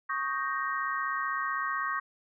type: chord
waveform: sine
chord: Eb dominant seventh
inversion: third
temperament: equal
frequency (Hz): 1108.7 / 1244.5 / 1568 / 1864.7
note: Db6 / Eb6 / G6 / Bb6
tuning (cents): 0 / 0 / 0 / 0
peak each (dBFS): -32 / -36 / -36 / -35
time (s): 0.09-2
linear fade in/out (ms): 10
effects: none